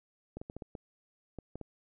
clicks, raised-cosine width 2 ms, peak -28 dBFS, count 9, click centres 0.37 / 0.415 / 0.499 / 0.566 / 0.622 / 0.752 / 1.387 / 1.556 / 1.613 s, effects none

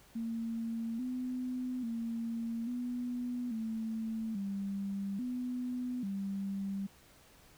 sine tone with pitch steps, 228.3 / 252.5 / 229.9 / 245.5 / 222.9 / 197.7 / 249 / 196.5 Hz, A#3 / B3 / A#3 / B3 / A3 / G3 / B3 / G3, -36 / +39 / -24 / -10 / +23 / +15 / +14 / +4 cents, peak -34 dBFS, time 0.15-6.87 s, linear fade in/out 10 ms, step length 840 ms, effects pink hiss -61 dBFS RMS until 7.57 s

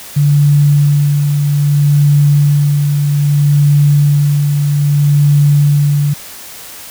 sine tone with tremolo, 145 Hz, D3, 22 cents flat, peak -5 dBFS, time 0.16-6.14 s, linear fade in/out 10 ms, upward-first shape sine, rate 0.62 Hz, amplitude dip 40%, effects white hiss -31 dBFS RMS until 6.9 s

